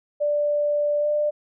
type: tone with pitch glide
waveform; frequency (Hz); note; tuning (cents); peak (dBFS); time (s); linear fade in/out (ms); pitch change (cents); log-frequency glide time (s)
sine; 588 to 595.5; D5 to D5; +2 to +24; -19; 0.2-1.31; 20; +22; 1-1.07
effects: none